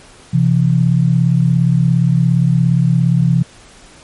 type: tone pair together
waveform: sine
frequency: 130.81 / 168.06 Hz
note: C3 / E3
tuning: 0 / +34 cents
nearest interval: major third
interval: 434 cents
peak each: -12 dBFS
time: 0.33-3.43 s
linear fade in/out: 10 ms
effects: pink hiss -42 dBFS RMS until 4.03 s + MP3 48 kbps